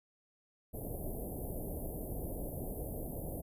pink band-stop noise, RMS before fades -40 dBFS, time 0.73-3.42 s, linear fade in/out 20 ms, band 710 to 11000 Hz, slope 48 dB/octave, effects resampled to 32000 Hz

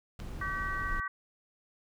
brown noise, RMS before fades -38 dBFS, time 0.19-1 s, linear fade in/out 2 ms
click, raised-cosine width 0.2 ms, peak -29 dBFS, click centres 0.201 s
harmonic tone, 382.9 Hz, G4, 41 cents flat, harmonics 3 / 4 / 5, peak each -36 / -37 / -38 dBFS, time 0.41-1.08 s, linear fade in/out 5 ms
effects none

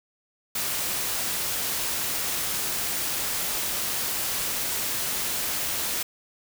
white noise, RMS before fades -28 dBFS, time 0.55-6.03 s, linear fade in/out 5 ms, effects none

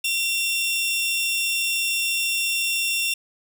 sawtooth tone pair together, 2734 / 3551 Hz, F7 / A7, -37 / +15 cents, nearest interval perfect fourth, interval 452 cents, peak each -19 / -25 dBFS, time 0.04-3.14 s, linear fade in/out 5 ms, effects none

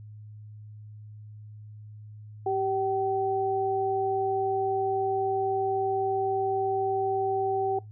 sine tone pair together, 389.7 / 766 Hz, G4 / G5, -10 / -40 cents, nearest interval octave, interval 1170 cents, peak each -27 dBFS, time 2.46-7.79 s, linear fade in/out 5 ms, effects noise-tail reverb RT60 0.2 s tail -22 dB re dry + added 106 Hz sine -42 dBFS peak until 7.91 s

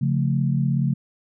sine chord, Db augmented, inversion none, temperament equal with one note detuned, 138.59 / 175.42 / 220 Hz, Db3 / F3 / A3, 0 / +8 / 0 cents, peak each -20 / -25 / -26 dBFS, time 0.01-0.94 s, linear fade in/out 10 ms, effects none

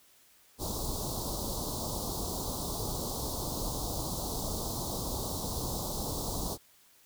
pink band-stop noise, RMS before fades -35 dBFS, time 0.58-6.58 s, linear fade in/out 50 ms, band 1100 to 3800 Hz, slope 48 dB/octave, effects white hiss -62 dBFS RMS until 7.05 s

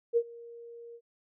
sine tone with ADSR envelope, 468.6 Hz, A#4, 9 cents sharp, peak -20 dBFS, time 0.13-1.01 s, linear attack 37 ms, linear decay 60 ms, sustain -24 dB, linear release 61 ms, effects none

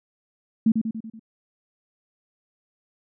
sine tone with echo, 222.5 Hz, A3, 20 cents sharp, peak -14 dBFS, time 0.66-0.72 s, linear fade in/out 5 ms, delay 95 ms, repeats 5, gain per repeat -5 dB, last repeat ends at 1.195 s, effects none

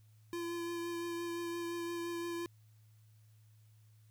square tone with vibrato, 341.7 Hz, F4, 38 cents flat, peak -38 dBFS, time 0.33-2.46 s, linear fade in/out 0 ms, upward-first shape triangle, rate 5.8 Hz, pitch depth 17 cents each way, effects added 108 Hz sine -60 dBFS peak until 4.1 s + white hiss -75 dBFS RMS until 4.1 s

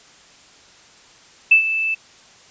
sine tone with ADSR envelope, 2637 Hz, E7, in tune, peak -6 dBFS, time 1.51-1.95 s, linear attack 8 ms, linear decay 100 ms, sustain -12 dB, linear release 13 ms, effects white hiss -48 dBFS RMS until 2.5 s + resampled to 16000 Hz

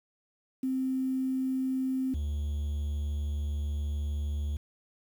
sine / triangle tone pair in turn, 261.6 / 73.41 Hz, C4 / D2, 0 / 0 cents, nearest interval octave + minor seventh, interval 2200 cents, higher first, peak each -27 dBFS, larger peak neither, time 0.63-2.14 / 2.14-4.57 s, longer second, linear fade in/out 5 ms, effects 9-bit

